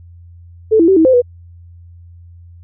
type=tone with pitch steps; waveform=sine; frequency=438.3 / 332.3 / 383.5 / 321.5 / 518 / 488.9 Hz; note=A4 / E4 / G4 / E4 / C5 / B4; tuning=-7 / +14 / -38 / -43 / -17 / -18 cents; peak=-6 dBFS; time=0.71-1.22 s; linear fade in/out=20 ms; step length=85 ms; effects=added 86 Hz sine -36 dBFS peak until 2.63 s